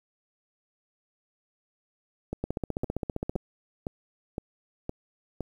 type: two click trains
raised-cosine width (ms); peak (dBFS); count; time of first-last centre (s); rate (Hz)
2; -16 / -18; 15 / 7; 2.44-3.361 / 2.33-5.407; 15.2 / 1.95
effects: 9-bit